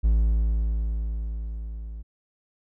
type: tone with level ramp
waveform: triangle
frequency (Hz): 54.8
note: A1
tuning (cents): -6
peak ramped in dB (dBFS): -14 to -32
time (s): 0.03-2.03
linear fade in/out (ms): 20
effects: none